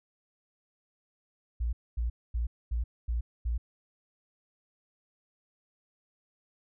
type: tone bursts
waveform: sine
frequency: 58.4 Hz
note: A#1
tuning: 4 cents sharp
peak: -27 dBFS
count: 6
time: 1.6-3.58 s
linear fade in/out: 10 ms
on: 130 ms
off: 240 ms
effects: none